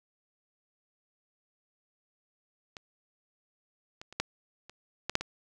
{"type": "clicks", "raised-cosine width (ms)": 0.2, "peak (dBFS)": [-25, -26, -30, -11, -30, -14, -7, -19], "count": 8, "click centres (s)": [2.768, 4.015, 4.126, 4.2, 4.696, 5.096, 5.154, 5.21], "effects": []}